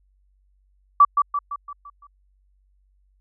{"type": "tone with echo", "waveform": "sine", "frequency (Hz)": 1154, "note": "D6", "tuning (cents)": -31, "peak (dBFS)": -8, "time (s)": [1, 1.05], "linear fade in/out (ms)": 5, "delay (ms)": 170, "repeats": 6, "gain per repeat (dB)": -6, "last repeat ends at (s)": 2.07, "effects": ["added 48 Hz sine -59 dBFS peak until 3.2 s"]}